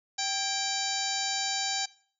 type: harmonic tone with a mistuned harmonic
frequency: 780 Hz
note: G5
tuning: 9 cents flat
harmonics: 1 / 2 / 3 / 4 / 5 / 6 / 7 / 8 / 9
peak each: -35 / -39 / -40 / -41 / -35 / -36 / -38 / -40 / -35 dBFS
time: 0.18-1.86 s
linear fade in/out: 10 ms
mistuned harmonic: 2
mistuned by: +64 cents
effects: noise-tail reverb RT60 0.5 s tail -21 dB re dry